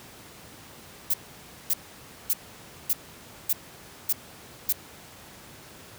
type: noise bursts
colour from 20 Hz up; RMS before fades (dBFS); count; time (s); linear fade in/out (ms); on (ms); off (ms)
violet; -23; 7; 1.1-4.726; 5; 38; 560
effects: pink hiss -47 dBFS RMS until 5.98 s + high-pass 80 Hz 12 dB/octave